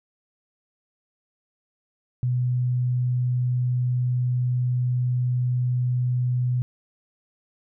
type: tone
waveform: sine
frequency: 124.5 Hz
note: B2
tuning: 14 cents sharp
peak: -20 dBFS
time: 2.23-6.62 s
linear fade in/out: 0 ms
effects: none